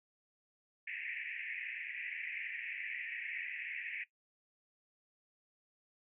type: band-pass noise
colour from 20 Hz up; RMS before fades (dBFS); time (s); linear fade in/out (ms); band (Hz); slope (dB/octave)
pink; -43; 0.87-4.04; 5; 1800 to 2600; 96
effects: noise-tail reverb RT60 0.1 s tail -17 dB re dry